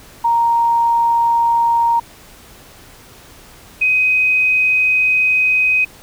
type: tone pair in turn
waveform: sine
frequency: 932.3 / 2514 Hz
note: A#5 / D#7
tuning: 0 / +17 cents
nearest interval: octave + perfect fourth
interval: 1717 cents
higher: second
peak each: -11 dBFS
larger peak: neither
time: 0.24-2 / 3.81-5.85 s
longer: second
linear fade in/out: 10 ms
effects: pink hiss -42 dBFS RMS until 6.02 s